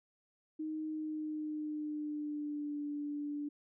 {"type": "tone with pitch glide", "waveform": "sine", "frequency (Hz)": [311.3, 292.1], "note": ["D#4", "D4"], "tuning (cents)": [1, -9], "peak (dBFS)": -36, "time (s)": [0.59, 3.49], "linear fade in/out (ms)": 10, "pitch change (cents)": -110, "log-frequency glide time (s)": [0.87, 2.82], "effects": []}